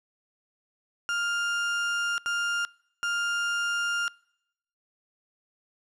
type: tone bursts at uneven times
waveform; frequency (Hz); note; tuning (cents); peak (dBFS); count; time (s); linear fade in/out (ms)
35% pulse; 1403; F6; +8; -24; 3; 1.09-2.18 / 2.26-2.65 / 3.03-4.08; 0
effects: noise-tail reverb RT60 0.8 s tail -25 dB re dry + low-pass 7000 Hz 12 dB/octave